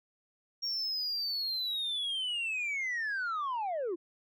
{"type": "linear sweep", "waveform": "sine", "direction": "down", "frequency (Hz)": [5588, 318.4], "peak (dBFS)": -29, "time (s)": [0.62, 3.96], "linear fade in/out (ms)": 20, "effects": ["tanh soft clip ceiling -30 dBFS"]}